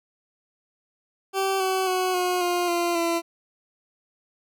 20% pulse tone with pitch steps, 386.5 / 377.9 / 369.5 / 361.2 / 353.2 / 345.3 / 337.6 Hz, G4 / F#4 / F#4 / F#4 / F4 / F4 / E4, -24 / +37 / -2 / -42 / +20 / -20 / +41 cents, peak -17 dBFS, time 1.33-3.22 s, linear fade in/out 50 ms, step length 270 ms, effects none

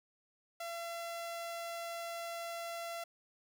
sawtooth tone, 678 Hz, E5, 49 cents sharp, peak -36 dBFS, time 0.6-3.04 s, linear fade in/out 5 ms, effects none

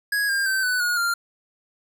square tone with pitch steps, 1661.2 / 1603.7 / 1548.2 / 1494.6 / 1442.8 / 1392.9 Hz, G#6 / G6 / G6 / F#6 / F#6 / F6, 0 / +39 / -22 / +17 / -44 / -5 cents, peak -21 dBFS, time 0.12-1.14 s, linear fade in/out 5 ms, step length 170 ms, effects none

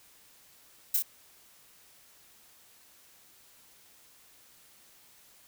violet noise with echo, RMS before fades -25 dBFS, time 0.94-0.97 s, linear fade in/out 5 ms, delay 27 ms, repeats 2, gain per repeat -3 dB, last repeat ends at 1.024 s, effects white hiss -59 dBFS RMS until 5.47 s

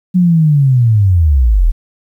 sine linear sweep, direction down, 185 to 34.75 Hz, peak -6 dBFS, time 0.14-1.72 s, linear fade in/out 20 ms, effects 8-bit

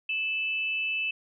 sine tone pair together, 2625 / 2988 Hz, E7 / F#7, -8 / +16 cents, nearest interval major second, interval 224 cents, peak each -27 / -36 dBFS, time 0.09-1.11 s, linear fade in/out 5 ms, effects none

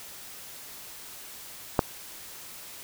click, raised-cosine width 1 ms, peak -5 dBFS, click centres 1.792 s, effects white hiss -44 dBFS RMS until 2.83 s

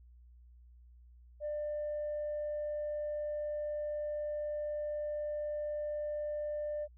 sine tone, 596 Hz, D5, 25 cents sharp, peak -33 dBFS, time 1.4-6.88 s, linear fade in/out 50 ms, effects tanh soft clip ceiling -31 dBFS + added 60 Hz sine -55 dBFS peak until 6.97 s

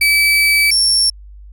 35% pulse tone pair in turn, 2301 / 5455 Hz, D7 / F8, -36 / -42 cents, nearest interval octave + minor third, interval 1494 cents, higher second, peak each -8 dBFS, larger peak neither, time 0.01-0.71 / 0.71-1.1 s, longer first, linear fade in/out 5 ms, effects added 50 Hz sine -34 dBFS peak until 1.52 s

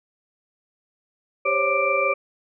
sine tone cluster, 394.3 / 530 / 556 / 1184 / 2350 Hz, G4 / C5 / C#5 / D6 / D7, +10 / +22 / +5 / +14 / +1 cents, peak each -30 / -26 / -24 / -24 / -23 dBFS, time 1.45-2.14 s, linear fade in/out 10 ms, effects none

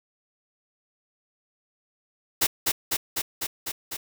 white noise with echo, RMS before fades -21 dBFS, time 2.41-2.47 s, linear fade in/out 10 ms, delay 250 ms, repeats 6, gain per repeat -2 dB, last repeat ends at 3.97 s, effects none

